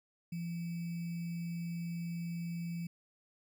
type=tone with sample-and-hold; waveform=sine; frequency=170 Hz; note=F3; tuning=46 cents flat; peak=-36 dBFS; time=0.32-2.87 s; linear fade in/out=5 ms; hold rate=2450 Hz; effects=none